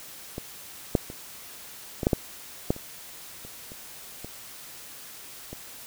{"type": "clicks", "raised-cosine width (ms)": 2, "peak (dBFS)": [-19, -6, -25, -15, -6, -7, -8, -27, -29, -29, -24, -24], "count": 12, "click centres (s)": [0.381, 0.952, 1.101, 2.032, 2.069, 2.132, 2.705, 2.764, 3.45, 3.719, 4.246, 5.53], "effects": ["white hiss -44 dBFS RMS until 5.86 s"]}